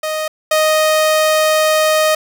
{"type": "tone pair in turn", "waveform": "sawtooth", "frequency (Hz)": [622.3, 622.3], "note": ["D#5", "D#5"], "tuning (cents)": [0, 0], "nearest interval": "unison", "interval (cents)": 0, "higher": "neither", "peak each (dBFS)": [-14, -7], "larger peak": "second", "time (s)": [[0.03, 0.28], [0.51, 2.15]], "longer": "second", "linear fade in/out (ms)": 5, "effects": []}